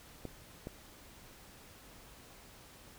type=clicks; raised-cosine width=2 ms; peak=-27 dBFS; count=2; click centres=0.253 / 0.671 s; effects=pink hiss -56 dBFS RMS until 2.98 s